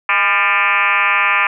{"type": "tone with frequency modulation", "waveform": "sine", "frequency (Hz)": 1778, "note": "A6", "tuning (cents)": 18, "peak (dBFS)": -11, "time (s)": [0.09, 1.47], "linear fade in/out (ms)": 2, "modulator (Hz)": 192, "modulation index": 4.3, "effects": []}